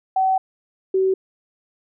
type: tone pair in turn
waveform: sine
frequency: 760 / 380 Hz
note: F#5 / F#4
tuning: +46 / +46 cents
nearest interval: octave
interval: 1200 cents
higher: first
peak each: -15 dBFS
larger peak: neither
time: 0.16-0.38 / 0.94-1.14 s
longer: first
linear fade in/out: 5 ms
effects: none